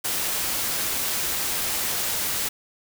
white noise, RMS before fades -26 dBFS, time 0.04-2.49 s, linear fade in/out 10 ms, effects none

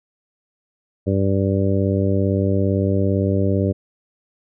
harmonic tone, 97.7 Hz, G2, 5 cents flat, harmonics 1 / 2 / 3 / 4 / 5 / 6, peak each -19 / -22 / -24 / -25 / -26 / -27 dBFS, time 1.06-3.73 s, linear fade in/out 20 ms, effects none

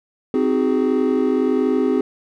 triangle chord, Ab dominant seventh, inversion first, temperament just, 259.6 / 311.5 / 373.8 / 415.3 Hz, C4 / Eb4 / Gb4 / Ab4, -13 / +2 / +18 / 0 cents, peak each -17 / -22 / -20 / -19 dBFS, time 0.34-2.01 s, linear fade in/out 2 ms, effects none

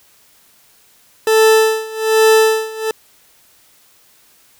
40% pulse tone with tremolo, 440 Hz, A4, in tune, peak -6 dBFS, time 1.27-2.91 s, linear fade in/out 2 ms, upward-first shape sine, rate 1.2 Hz, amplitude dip 90%, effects white hiss -51 dBFS RMS until 4.59 s

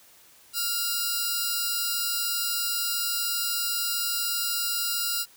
10% pulse tone cluster, 1401 / 3939 / 4942 Hz, F6 / B7 / D#8, +5 / -5 / -13 cents, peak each -23 / -24 / -22 dBFS, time 0.53-5.26 s, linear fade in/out 50 ms, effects white hiss -55 dBFS RMS until 5.36 s

